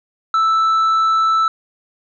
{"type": "tone with tanh clipping", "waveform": "sine", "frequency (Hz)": 1318.5, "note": "E6", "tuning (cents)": 0, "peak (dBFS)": -13, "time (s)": [0.34, 1.48], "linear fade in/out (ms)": 2, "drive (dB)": 4, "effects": []}